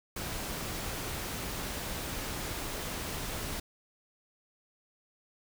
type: noise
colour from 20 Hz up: pink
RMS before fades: -37 dBFS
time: 0.16-3.6 s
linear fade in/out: 5 ms
effects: none

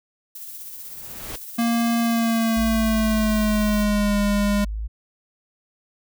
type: noise with tremolo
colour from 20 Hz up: violet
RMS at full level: -35 dBFS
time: 0.35-3.84 s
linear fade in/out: 5 ms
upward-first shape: triangle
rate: 16 Hz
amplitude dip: 40%
type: noise with exponential growth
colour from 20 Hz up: pink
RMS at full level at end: -32 dBFS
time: 0.53-1.36 s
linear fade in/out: 5 ms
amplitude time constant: 180 ms
type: tone with pitch glide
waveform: square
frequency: 233.1 to 204.1 Hz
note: A#3 to G#3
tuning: 0 to -30 cents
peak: -19 dBFS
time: 1.58-4.65 s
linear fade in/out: 10 ms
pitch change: -230 cents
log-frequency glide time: 1.99-4.19 s
type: exponential two-way sweep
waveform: sine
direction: down then up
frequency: 55.3 to 43.65 to 55.3 Hz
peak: -25 dBFS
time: 2.56-4.88 s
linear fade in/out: 20 ms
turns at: 4.19 s
effects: none

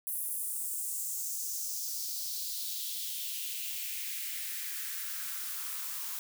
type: noise with high-pass filter sweep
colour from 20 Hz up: blue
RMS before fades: -37 dBFS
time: 0.07-6.19 s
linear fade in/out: 0 ms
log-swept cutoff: 11000 to 970 Hz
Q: 2.6
effects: none

